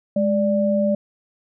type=tone pair together; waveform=sine; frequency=207.7 / 587.5 Hz; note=G#3 / D5; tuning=0 / +1 cents; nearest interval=octave + tritone; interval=1801 cents; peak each=-19 dBFS; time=0.16-0.95 s; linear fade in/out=5 ms; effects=none